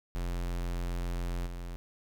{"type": "tone with level steps", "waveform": "square", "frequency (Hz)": 43.65, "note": "F1", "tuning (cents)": 0, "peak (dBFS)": [-32, -38], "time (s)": [0.15, 1.76], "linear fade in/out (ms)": 0, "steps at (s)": 1.46, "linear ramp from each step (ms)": 10, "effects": []}